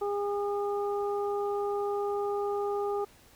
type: harmonic tone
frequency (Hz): 406.8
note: G#4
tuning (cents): -36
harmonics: 1 / 2 / 3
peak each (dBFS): -29 / -35 / -39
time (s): 0.01-3.05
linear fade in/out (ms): 10
effects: pink hiss -58 dBFS RMS until 3.35 s